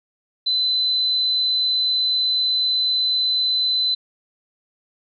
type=tone; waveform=sine; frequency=4028 Hz; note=B7; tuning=33 cents sharp; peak=-17 dBFS; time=0.46-3.95 s; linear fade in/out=10 ms; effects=none